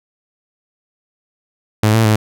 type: tone with pitch steps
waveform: sawtooth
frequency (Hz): 107.6 / 112.1 / 107.9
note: A2 / A2 / A2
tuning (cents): -38 / +33 / -33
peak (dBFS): -6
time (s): 1.83-2.16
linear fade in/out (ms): 5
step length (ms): 110
effects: none